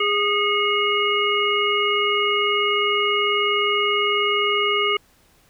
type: harmonic tone with a mistuned harmonic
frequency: 410.8 Hz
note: G#4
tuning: 19 cents flat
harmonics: 1 / 3 / 5 / 7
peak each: -23 / -23 / -23 / -23 dBFS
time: 0-4.97 s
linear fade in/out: 5 ms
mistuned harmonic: 5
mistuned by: +95 cents
effects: pink hiss -57 dBFS RMS until 5.49 s